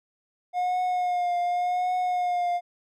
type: tone with vibrato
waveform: triangle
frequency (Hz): 717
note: F5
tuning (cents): +45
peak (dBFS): -21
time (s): 0.53-2.61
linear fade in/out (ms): 50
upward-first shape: triangle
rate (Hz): 0.88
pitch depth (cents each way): 35
effects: none